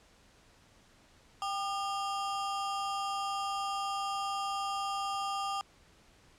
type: ring-modulated tone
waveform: square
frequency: 999 Hz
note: B5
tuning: 20 cents sharp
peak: -30 dBFS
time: 1.42-5.61 s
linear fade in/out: 0 ms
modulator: 210 Hz
effects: pink hiss -62 dBFS RMS until 6.38 s + low-pass 8000 Hz 12 dB/octave